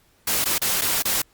white noise with dropouts, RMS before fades -22 dBFS, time 0.27-1.22 s, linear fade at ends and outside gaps 5 ms, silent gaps 0.444-0.456 / 0.582-0.616 / 0.812-0.817 / 1.024-1.052 s, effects pink hiss -60 dBFS RMS until 1.33 s + Opus 48 kbps

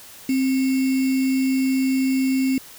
sine tone with sample-and-hold, 263.6 Hz, C4, 13 cents sharp, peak -17 dBFS, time 0.29-2.58 s, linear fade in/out 2 ms, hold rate 2450 Hz, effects white hiss -43 dBFS RMS until 2.78 s

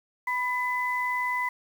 sine tone pair together, 991 / 2010 Hz, B5 / B6, +6 / +30 cents, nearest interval octave, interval 1224 cents, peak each -28 dBFS, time 0.27-1.49 s, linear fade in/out 5 ms, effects 8-bit

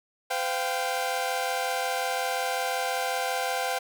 sawtooth chord, C suspended fourth, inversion none, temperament equal with one note detuned, 511 / 698.5 / 784 Hz, C5 / F5 / G5, -41 / 0 / 0 cents, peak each -28 / -28 / -26 dBFS, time 0.3-3.79 s, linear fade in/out 10 ms, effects none

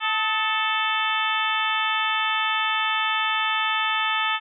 harmonic tone with a mistuned harmonic, 440 Hz, A4, in tune, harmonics 2 / 3 / 4 / 5 / 6 / 7 / 8, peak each -28 / -26 / -28 / -31 / -29 / -30 / -31 dBFS, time 0-4.4 s, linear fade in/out 50 ms, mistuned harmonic 3, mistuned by -51 cents, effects none

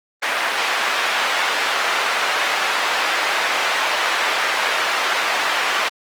white band-pass noise, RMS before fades -20 dBFS, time 0.22-5.89 s, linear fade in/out 10 ms, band 670 to 2200 Hz, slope 12 dB/octave, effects Opus 24 kbps

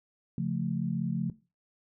sine chord, Db augmented, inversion none, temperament equal, 138.59 / 174.61 / 220 Hz, Db3 / F3 / A3, 0 / 0 / 0 cents, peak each -33 / -31 / -34 dBFS, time 0.38-1.3 s, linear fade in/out 2 ms, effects noise-tail reverb RT60 0.3 s tail -18 dB re dry

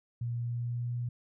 sine tone with pitch glide, 118.9 to 120.98 Hz, A#2 to B2, +35 to -35 cents, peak -31 dBFS, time 0.21-1.09 s, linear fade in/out 5 ms, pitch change +30 cents, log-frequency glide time 0.38-0.96 s, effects none

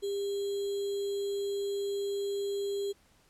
sine tone with sample-and-hold, 400 Hz, G4, 35 cents sharp, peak -30 dBFS, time 0.02-2.93 s, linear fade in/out 20 ms, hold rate 3675 Hz, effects pink hiss -65 dBFS RMS until 3.29 s + low-pass 12000 Hz 12 dB/octave

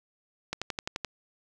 click train, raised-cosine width 0.2 ms, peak -14 dBFS, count 7, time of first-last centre 0.53-1.047 s, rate 11.6 Hz, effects none

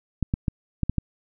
clicks, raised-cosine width 5 ms, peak -10 dBFS, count 6, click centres 0.227 / 0.339 / 0.482 / 0.833 / 0.896 / 0.983 s, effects none

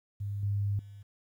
sine tone with level steps, 101.1 Hz, G#2, 46 cents flat, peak -32 / -27 / -45 dBFS, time 0.2-1.03 s, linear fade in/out 10 ms, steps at 0.43 / 0.79 s, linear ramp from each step 2 ms, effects 11-bit

